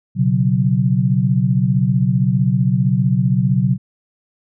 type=chord; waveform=sine; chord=B suspended second; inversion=none; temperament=just; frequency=123.47 / 138.9 / 185.21 Hz; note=B2 / C#3 / F#3; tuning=0 / +4 / +2 cents; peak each=-17 dBFS; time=0.15-3.78 s; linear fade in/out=50 ms; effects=none